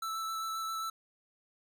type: tone with vibrato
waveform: square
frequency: 1320 Hz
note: E6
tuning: 2 cents sharp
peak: -35 dBFS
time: 0.02-0.9 s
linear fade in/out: 5 ms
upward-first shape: square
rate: 7.5 Hz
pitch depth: 9 cents each way
effects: none